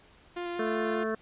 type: tone with vibrato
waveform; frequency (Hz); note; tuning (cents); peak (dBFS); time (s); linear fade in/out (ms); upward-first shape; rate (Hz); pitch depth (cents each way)
sawtooth; 349.2; F4; 0; -29; 0.36-1.04; 10; square; 5.1; 9
type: harmonic tone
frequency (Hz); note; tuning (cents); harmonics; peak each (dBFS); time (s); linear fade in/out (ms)
220; A3; 0; 1 / 2 / 3 / 5 / 6 / 7 / 8; -34 / -31 / -37 / -39 / -41 / -40 / -42; 0.59-1.15; 5
effects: pink hiss -58 dBFS RMS until 1.21 s + resampled to 8000 Hz